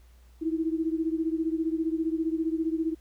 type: beating tone pair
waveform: sine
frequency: 318.9 / 333.9 Hz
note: D#4 / E4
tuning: +43 / +22 cents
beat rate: 15 Hz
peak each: -27 / -30 dBFS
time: 0.41-2.95 s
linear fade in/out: 20 ms
effects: added 60 Hz sine -52 dBFS peak until 3 s + pink hiss -65 dBFS RMS until 3 s